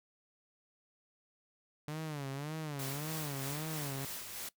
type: tone with vibrato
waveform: sawtooth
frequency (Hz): 146.7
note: D3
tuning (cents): -2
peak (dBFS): -34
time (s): 1.88-4.05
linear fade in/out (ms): 0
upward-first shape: sine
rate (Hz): 1.8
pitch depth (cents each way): 140
type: noise with tremolo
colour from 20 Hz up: white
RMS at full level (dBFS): -42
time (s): 2.79-4.49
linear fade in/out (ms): 5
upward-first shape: sine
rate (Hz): 3.2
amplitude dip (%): 40
effects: noise-tail reverb RT60 0.1 s tail -19 dB re dry